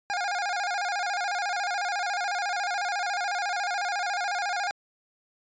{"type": "tone with vibrato", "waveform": "25% pulse", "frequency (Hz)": 761, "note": "F#5", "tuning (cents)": 48, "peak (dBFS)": -23, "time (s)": [0.1, 4.71], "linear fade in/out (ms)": 0, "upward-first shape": "square", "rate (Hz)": 14, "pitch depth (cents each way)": 110, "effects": ["resampled to 16000 Hz"]}